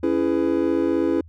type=chord; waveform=triangle; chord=C# minor seventh; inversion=none; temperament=just; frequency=277.2 / 332.6 / 415.8 / 498.9 Hz; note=C#4 / E4 / G#4 / B4; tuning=0 / +16 / +2 / +17 cents; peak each=-22 / -19 / -24 / -25 dBFS; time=0.03-1.21 s; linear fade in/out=5 ms; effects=added 82 Hz sine -42 dBFS peak until 1.28 s